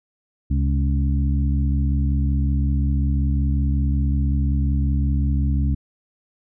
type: harmonic tone with a mistuned harmonic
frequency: 70.4 Hz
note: C#2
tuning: 27 cents sharp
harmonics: 1 / 2 / 3 / 4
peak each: -18 / -24 / -28 / -30 dBFS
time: 0.5-5.75 s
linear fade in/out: 10 ms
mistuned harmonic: 2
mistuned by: -62 cents
effects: none